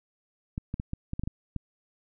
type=clicks; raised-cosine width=5 ms; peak=-19 dBFS; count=9; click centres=0.579 / 0.741 / 0.799 / 0.934 / 1.134 / 1.195 / 1.236 / 1.275 / 1.563 s; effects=none